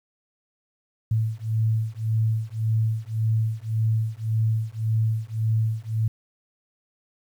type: beating tone pair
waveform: sine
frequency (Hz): 110 / 111.8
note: A2 / A2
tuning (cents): 0 / +28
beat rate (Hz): 1.8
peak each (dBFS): -24 / -24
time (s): 1.11-6.08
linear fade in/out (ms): 5
effects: 9-bit